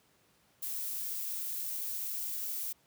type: noise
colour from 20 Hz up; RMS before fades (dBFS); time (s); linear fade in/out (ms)
violet; -37; 0.62-2.73; 10
effects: pink hiss -68 dBFS RMS until 2.86 s + high-pass 100 Hz 12 dB/octave